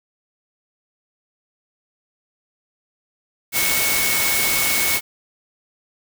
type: tone in noise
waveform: sine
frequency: 2210 Hz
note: C#7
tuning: 6 cents flat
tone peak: -23 dBFS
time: 3.52-5.01 s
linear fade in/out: 50 ms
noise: white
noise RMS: -20 dBFS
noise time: 3.52-5.01 s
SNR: -6 dB
effects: none